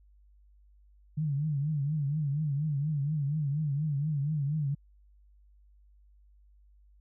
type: tone with vibrato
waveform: sine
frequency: 147 Hz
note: D3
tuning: 2 cents sharp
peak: -27 dBFS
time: 1.17-4.75 s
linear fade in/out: 10 ms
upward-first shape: triangle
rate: 4.2 Hz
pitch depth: 140 cents each way
effects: added 50 Hz sine -57 dBFS peak until 7 s